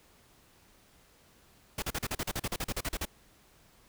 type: noise bursts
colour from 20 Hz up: pink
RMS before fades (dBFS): -33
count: 16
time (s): 1.78-3.053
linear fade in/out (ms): 5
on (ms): 43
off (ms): 39
effects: pink hiss -62 dBFS RMS until 3.88 s